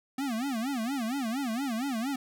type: tone with vibrato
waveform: square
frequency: 249.5 Hz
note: B3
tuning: 18 cents sharp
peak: -30 dBFS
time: 0.18-2.16 s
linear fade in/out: 5 ms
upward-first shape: sine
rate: 4.3 Hz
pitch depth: 230 cents each way
effects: none